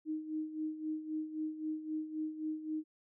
sine tone with tremolo, 311.1 Hz, D#4, in tune, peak -33 dBFS, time 0.05-2.84 s, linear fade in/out 50 ms, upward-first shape sine, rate 3.8 Hz, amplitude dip 70%, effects none

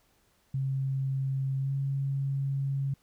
sine tone with pitch glide, 134.6 to 137.35 Hz, C3 to C#3, +49 to -16 cents, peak -27 dBFS, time 0.54-2.94 s, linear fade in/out 5 ms, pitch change +35 cents, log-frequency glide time 1.59-1.72 s, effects pink hiss -68 dBFS RMS until 3.02 s

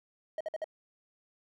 triangle tone bursts, 630 Hz, D#5, 21 cents sharp, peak -30 dBFS, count 4, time 0.38-0.643 s, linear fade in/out 2 ms, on 26 ms, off 53 ms, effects none

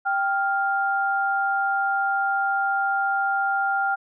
sine tone pair together, 785.7 / 1400 Hz, G5 / F6, +4 / +4 cents, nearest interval minor seventh, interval 1000 cents, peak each -23 dBFS, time 0.05-3.96 s, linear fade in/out 20 ms, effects none

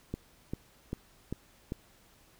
click train, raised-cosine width 3 ms, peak -21 dBFS, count 5, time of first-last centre 0.14-1.721 s, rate 2.53 Hz, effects pink hiss -62 dBFS RMS until 2.39 s

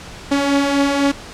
sawtooth beating tone pair, 277.2 / 281.2 Hz, C#4 / C#4, 0 / +25 cents, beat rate 4 Hz, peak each -18 / -11 dBFS, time 0.31-1.12 s, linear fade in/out 10 ms, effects pink hiss -35 dBFS RMS until 1.33 s + low-pass 7000 Hz 12 dB/octave

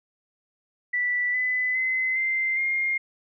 sine tone with pitch steps, 1968 / 2006 / 2044 / 2084 / 2124 Hz, B6 / B6 / C7 / C7 / C7, -7 / +26 / -41 / -7 / +25 cents, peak -22 dBFS, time 0.93-2.98 s, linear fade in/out 10 ms, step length 410 ms, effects none

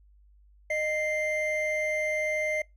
triangle tone pair together, 615.5 / 2093 Hz, D#5 / C7, -19 / 0 cents, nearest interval octave + major sixth, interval 2119 cents, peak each -27 / -27 dBFS, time 0.7-2.62 s, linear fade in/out 5 ms, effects noise-tail reverb RT60 0.2 s tail -24 dB re dry + added 50 Hz sine -55 dBFS peak until 2.76 s

